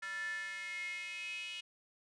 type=tone with high-pass filter sweep; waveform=square; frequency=194.9 Hz; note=G3; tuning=10 cents flat; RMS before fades=-42 dBFS; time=0.02-1.61 s; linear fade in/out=10 ms; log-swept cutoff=1600 to 2800 Hz; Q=9.6; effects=resampled to 22050 Hz